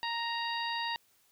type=harmonic tone with a mistuned harmonic; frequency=932.3 Hz; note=A#5; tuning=in tune; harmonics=1 / 2 / 3 / 4 / 5; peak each=-35 / -38 / -40 / -41 / -42 dBFS; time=0.03-0.96 s; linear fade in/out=0 ms; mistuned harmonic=4; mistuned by=+27 cents; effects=white hiss -68 dBFS RMS until 1.31 s